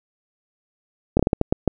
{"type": "slowing click train", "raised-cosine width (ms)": 2, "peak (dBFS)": -3, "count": 8, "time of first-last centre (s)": [1.17, 1.677], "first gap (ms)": 24, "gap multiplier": 1.36, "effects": []}